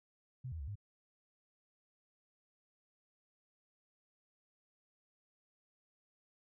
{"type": "tone with pitch steps", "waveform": "sine", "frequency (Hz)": [128.2, 81.1, 69, 102.1], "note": ["C3", "E2", "C#2", "G#2"], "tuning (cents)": [-35, -28, -7, -29], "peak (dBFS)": -40, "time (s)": [0.44, 0.756], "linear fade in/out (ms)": 10, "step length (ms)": 79, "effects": []}